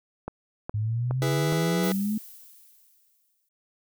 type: click train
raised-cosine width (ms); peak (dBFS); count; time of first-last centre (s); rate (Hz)
1; -18; 4; 0.28-1.525; 2.41
type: exponential sweep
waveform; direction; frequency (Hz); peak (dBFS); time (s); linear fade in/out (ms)
sine; up; 103.83 to 217.9; -24; 0.74-2.18; 5
type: chord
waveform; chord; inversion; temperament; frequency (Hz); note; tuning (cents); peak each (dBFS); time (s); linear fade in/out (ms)
sawtooth; E major; none; just; 329.6 / 412 / 494.4; E4 / G#4 / B4; 0 / -14 / +2; -26; 1.22-1.92; 0
type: noise with exponential decay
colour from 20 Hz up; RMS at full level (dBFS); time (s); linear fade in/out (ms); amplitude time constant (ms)
violet; -35; 1.83-3.49; 5; 360
effects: none